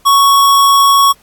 square tone, 1112 Hz, C#6, 5 cents sharp, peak -6 dBFS, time 0.05-1.13 s, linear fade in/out 20 ms, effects pink hiss -49 dBFS RMS until 1.22 s + AAC 64 kbps

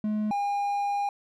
triangle tone pair in turn, 212.7 / 809.6 Hz, G#3 / G#5, +42 / -44 cents, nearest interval octave + major seventh, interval 2314 cents, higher second, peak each -23 dBFS, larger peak neither, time 0.04-0.31 / 0.31-1.09 s, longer second, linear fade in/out 2 ms, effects none

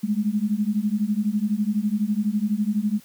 sine beating tone pair, 203.5 / 215.5 Hz, G#3 / A3, -35 / -36 cents, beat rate 12 Hz, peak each -23 dBFS, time 0.03-3 s, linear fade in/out 10 ms, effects white hiss -52 dBFS RMS until 3.04 s + high-pass 100 Hz 12 dB/octave

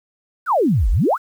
sine exponential two-way sweep, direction down then up, 1599 to 39.27 to 1599 Hz, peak -13 dBFS, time 0.46-1.18 s, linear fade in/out 50 ms, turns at 0.9 s, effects 8-bit

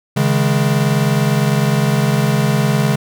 square chord, C# suspended second, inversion none, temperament equal with one note detuned, 138.59 / 158.28 / 207.7 Hz, C#3 / D#3 / G#3, 0 / +30 / 0 cents, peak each -16 / -19 / -19 dBFS, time 0.16-2.96 s, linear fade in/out 10 ms, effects none

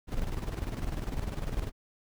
brown noise with tremolo, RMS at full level -31 dBFS, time 0.07-1.72 s, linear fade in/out 50 ms, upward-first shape square, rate 20 Hz, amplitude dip 60%, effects none

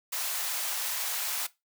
white high-pass noise, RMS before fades -32 dBFS, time 0.12-1.47 s, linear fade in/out 10 ms, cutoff 610 Hz, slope 24 dB/octave, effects noise-tail reverb RT60 0.2 s tail -18 dB re dry

